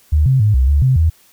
sine tone with pitch steps, 75.7 / 132.1 / 105.6 / 64.5 / 71.8 / 130.3 / 80.8 Hz, D#2 / C3 / G#2 / C2 / D2 / C3 / E2, -47 / +17 / +29 / -24 / -39 / -7 / -34 cents, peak -9 dBFS, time 0.12-1.1 s, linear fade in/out 10 ms, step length 140 ms, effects white hiss -51 dBFS RMS until 1.32 s

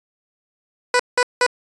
15% pulse tone bursts, 493.9 Hz, B4, in tune, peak -7 dBFS, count 3, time 0.94-1.465 s, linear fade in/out 2 ms, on 55 ms, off 180 ms, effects resampled to 22050 Hz

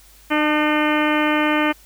harmonic tone with a mistuned harmonic, 302.6 Hz, D#4, 48 cents flat, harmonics 1 / 2 / 3 / 4 / 5 / 6 / 7 / 8 / 9 / 10, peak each -19 / -24 / -25 / -25 / -27 / -27 / -27 / -28 / -35 / -31 dBFS, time 0.3-1.73 s, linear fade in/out 20 ms, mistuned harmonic 3, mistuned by -25 cents, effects added 50 Hz sine -50 dBFS peak until 1.85 s + white hiss -50 dBFS RMS until 1.85 s

